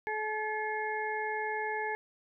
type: harmonic tone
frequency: 430 Hz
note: A4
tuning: 40 cents flat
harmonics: 1 / 2 / 4 / 5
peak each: -37 / -35 / -37 / -40 dBFS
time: 0.07-1.95 s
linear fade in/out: 0 ms
effects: none